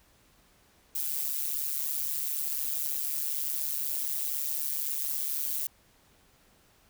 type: noise with amplitude modulation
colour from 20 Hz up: violet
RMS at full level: -28 dBFS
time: 0.95-5.67 s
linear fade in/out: 5 ms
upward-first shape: sine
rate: 144 Hz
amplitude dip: 85%
effects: pink hiss -63 dBFS RMS until 6.89 s